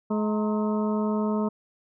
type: harmonic tone with a mistuned harmonic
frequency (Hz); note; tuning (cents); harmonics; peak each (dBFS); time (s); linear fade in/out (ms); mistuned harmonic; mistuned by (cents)
212.7; G#3; +42; 1 / 2 / 3 / 4 / 5 / 6; -24 / -30 / -34 / -36 / -38 / -40; 0.1-1.49; 10; 4; +140
effects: none